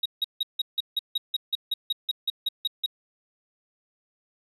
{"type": "tone bursts", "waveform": "triangle", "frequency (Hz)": 3800, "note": "A#7", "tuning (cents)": 33, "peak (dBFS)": -21, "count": 16, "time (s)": [0.03, 2.862], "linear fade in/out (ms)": 5, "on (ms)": 27, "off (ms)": 160, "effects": ["resampled to 32000 Hz"]}